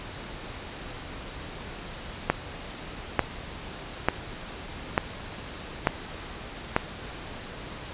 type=click train; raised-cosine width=0.5 ms; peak=-4 dBFS; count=6; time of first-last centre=2.3-6.764 s; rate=1.12 Hz; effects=pink hiss -39 dBFS RMS until 7.93 s + resampled to 8000 Hz